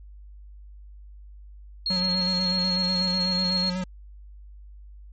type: tone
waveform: sine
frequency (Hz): 4282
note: C8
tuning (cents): +39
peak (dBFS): -23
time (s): 1.86-3.7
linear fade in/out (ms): 2
type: tone with vibrato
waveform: square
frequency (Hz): 183.1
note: F#3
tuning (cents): -18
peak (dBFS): -27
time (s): 1.9-3.84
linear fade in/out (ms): 5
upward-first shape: square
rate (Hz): 8.1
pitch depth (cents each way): 28
effects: added 50 Hz sine -42 dBFS peak until 5.12 s + MP3 32 kbps